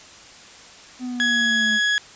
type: exponential sweep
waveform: triangle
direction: down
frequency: 253.7 to 215.2 Hz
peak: -24 dBFS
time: 0.99-1.8 s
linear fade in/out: 50 ms
type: tone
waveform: 30% pulse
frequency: 1675 Hz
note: G#6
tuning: 14 cents sharp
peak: -15 dBFS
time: 1.2-1.98 s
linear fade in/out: 0 ms
effects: white hiss -44 dBFS RMS until 2.15 s + resampled to 16000 Hz